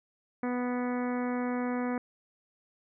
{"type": "harmonic tone", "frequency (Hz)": 246.9, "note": "B3", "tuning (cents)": 0, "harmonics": [1, 2, 3, 4, 5, 6, 7, 8, 9], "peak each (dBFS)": [-30, -36, -40, -42, -44, -46, -47, -48, -49], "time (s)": [0.43, 1.98], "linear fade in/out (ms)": 2, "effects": []}